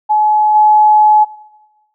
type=tone with level steps; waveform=sine; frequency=851 Hz; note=G#5; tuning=42 cents sharp; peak=-8 / -5 dBFS; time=0.09-1.25 s; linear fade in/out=20 ms; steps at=0.54 s; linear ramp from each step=20 ms; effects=noise-tail reverb RT60 1.0 s tail -20 dB re dry